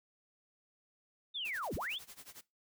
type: linear two-way sweep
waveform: sine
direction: down then up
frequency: 3700 to 30.87 to 3700 Hz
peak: -36 dBFS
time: 1.34-1.99 s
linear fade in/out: 20 ms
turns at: 1.75 s
type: noise with tremolo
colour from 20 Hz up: white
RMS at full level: -50 dBFS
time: 1.45-2.41 s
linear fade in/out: 0 ms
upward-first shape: sine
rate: 11 Hz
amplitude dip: 90%
effects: noise-tail reverb RT60 0.2 s tail -19 dB re dry